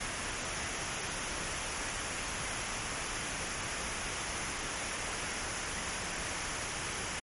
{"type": "noise with comb filter", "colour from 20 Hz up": "pink", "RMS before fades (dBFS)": -37, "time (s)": [0, 7.2], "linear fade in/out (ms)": 10, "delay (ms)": 0.24, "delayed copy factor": -0.5, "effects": ["MP3 48 kbps"]}